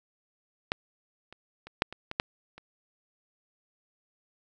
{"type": "clicks", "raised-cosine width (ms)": 0.3, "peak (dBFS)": [-10, -30, -28, -6, -24, -19, -8, -30], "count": 8, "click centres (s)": [0.719, 1.326, 1.67, 1.821, 1.926, 2.114, 2.199, 2.58], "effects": []}